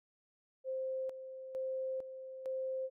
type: tone with tremolo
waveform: sine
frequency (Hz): 524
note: C5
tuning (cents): +2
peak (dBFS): -35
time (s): 0.64-2.9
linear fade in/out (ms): 50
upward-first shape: square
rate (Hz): 1.1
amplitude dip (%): 65
effects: none